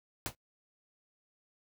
pink noise with exponential decay, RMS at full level -31 dBFS, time 0.26-0.35 s, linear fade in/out 0 ms, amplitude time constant 19 ms, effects noise-tail reverb RT60 0.1 s tail -22 dB re dry

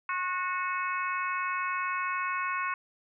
harmonic tone with a mistuned harmonic, 366.9 Hz, F#4, 15 cents flat, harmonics 3 / 4 / 5 / 6 / 7, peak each -31 / -35 / -40 / -38 / -38 dBFS, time 0.09-2.74 s, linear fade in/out 2 ms, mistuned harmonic 3, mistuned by -21 cents, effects none

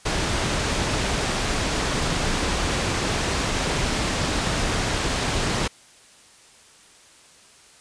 pink low-pass noise, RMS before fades -24 dBFS, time 0.05-5.68 s, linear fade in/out 10 ms, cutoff 7400 Hz, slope 12 dB/octave, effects white hiss -51 dBFS RMS until 7.8 s + resampled to 22050 Hz

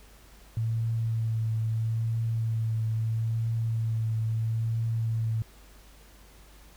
sine tone with vibrato, 112.6 Hz, A2, 40 cents sharp, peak -25 dBFS, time 0.57-5.42 s, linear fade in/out 0 ms, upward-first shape triangle, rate 0.76 Hz, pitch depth 23 cents each way, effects added 50 Hz sine -52 dBFS peak until 6.76 s + pink hiss -56 dBFS RMS until 6.76 s

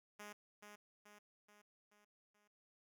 5% pulse tone with echo, 207.7 Hz, G#3, in tune, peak -39 dBFS, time 0.19-0.33 s, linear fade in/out 10 ms, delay 430 ms, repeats 5, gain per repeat -5 dB, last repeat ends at 2.48 s, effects none

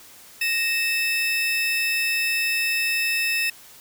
35% pulse tone pair together, 1858.3 / 2628 Hz, A#6 / E7, -6 / -6 cents, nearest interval tritone, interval 600 cents, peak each -27 / -20 dBFS, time 0.41-3.5 s, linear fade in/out 5 ms, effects white hiss -47 dBFS RMS until 3.8 s

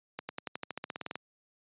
accelerating click train, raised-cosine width 0.3 ms, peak -20 dBFS, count 15, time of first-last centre 0.19-1.156 s, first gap 100 ms, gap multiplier 0.94, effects high-pass 150 Hz 12 dB/octave + resampled to 8000 Hz

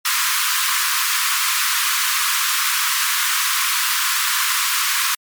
pink high-pass noise, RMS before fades -19 dBFS, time 0.05-5.15 s, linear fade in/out 5 ms, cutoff 1000 Hz, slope 96 dB/octave, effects MP3 96 kbps

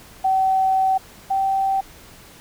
sine tone pair in turn, 763 / 775.9 Hz, G5 / G5, -47 / -18 cents, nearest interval unison, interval 29 cents, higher second, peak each -15 / -17 dBFS, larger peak first, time 0.24-0.98 / 1.3-1.81 s, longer first, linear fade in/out 10 ms, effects pink hiss -45 dBFS RMS until 2.4 s

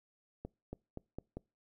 accelerating click train, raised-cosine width 2 ms, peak -28 dBFS, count 5, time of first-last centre 0.45-1.37 s, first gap 280 ms, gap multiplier 0.87, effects noise-tail reverb RT60 0.3 s tail -26 dB re dry

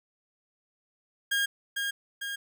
30% pulse tone with echo, 1622 Hz, G#6, 41 cents flat, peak -22 dBFS, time 1.31-1.46 s, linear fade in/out 10 ms, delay 450 ms, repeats 2, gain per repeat -4 dB, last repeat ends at 2.36 s, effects none

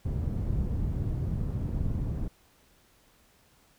white low-pass noise, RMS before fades -30 dBFS, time 0.05-2.28 s, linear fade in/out 5 ms, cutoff 110 Hz, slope 12 dB/octave, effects pink hiss -63 dBFS RMS until 3.78 s

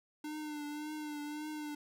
square tone with vibrato, 300 Hz, D4, 37 cents sharp, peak -40 dBFS, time 0.24-1.75 s, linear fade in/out 5 ms, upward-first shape triangle, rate 1.8 Hz, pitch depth 44 cents each way, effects none

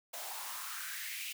white noise with high-pass filter sweep, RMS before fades -42 dBFS, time 0.13-1.33 s, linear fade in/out 10 ms, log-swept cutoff 630 to 2700 Hz, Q 4, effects none

